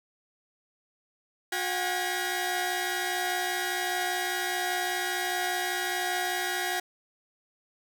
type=tone cluster; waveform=sawtooth; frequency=360.8 / 723 / 788 / 1649 / 1921 Hz; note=F#4 / F#5 / G5 / G#6 / B6; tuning=-44 / -40 / +9 / -13 / -48 cents; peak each=-32 / -29 / -32 / -31 / -31 dBFS; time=1.52-6.8 s; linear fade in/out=5 ms; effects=none

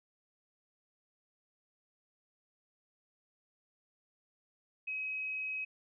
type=tone; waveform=sine; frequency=2543 Hz; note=D#7; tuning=37 cents sharp; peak=-35 dBFS; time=4.87-5.65 s; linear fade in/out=10 ms; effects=none

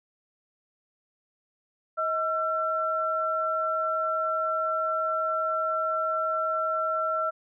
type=tone pair together; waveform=sine; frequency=635 / 1347.6 Hz; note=D#5 / E6; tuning=+35 / +38 cents; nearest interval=octave + minor second; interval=1303 cents; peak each=-29 / -26 dBFS; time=1.97-7.31 s; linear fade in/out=20 ms; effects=none

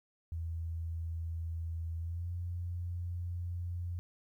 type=tone with pitch glide; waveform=sine; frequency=82.6 to 87.51 Hz; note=E2 to F2; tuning=+4 to +4 cents; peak=-35 dBFS; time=0.32-3.99 s; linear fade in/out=0 ms; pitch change=+100 cents; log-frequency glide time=1.98-2.31 s; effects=12-bit

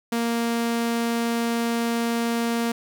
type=tone; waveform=sawtooth; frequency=233 Hz; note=A#3; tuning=1 cent flat; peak=-18 dBFS; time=0.12-2.72 s; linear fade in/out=5 ms; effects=none

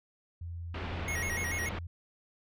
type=tone; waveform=sine; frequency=85.2 Hz; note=F2; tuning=42 cents flat; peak=-37 dBFS; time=0.41-1.87 s; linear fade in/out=5 ms
type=low-pass noise; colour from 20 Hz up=pink; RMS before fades=-39 dBFS; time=0.74-1.79 s; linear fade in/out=5 ms; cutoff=3300 Hz; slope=24 dB/octave
type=tone with vibrato; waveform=square; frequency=2028 Hz; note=B6; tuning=45 cents sharp; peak=-34 dBFS; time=1.08-1.69 s; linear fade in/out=2 ms; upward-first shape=square; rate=6.9 Hz; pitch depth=120 cents each way
effects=none

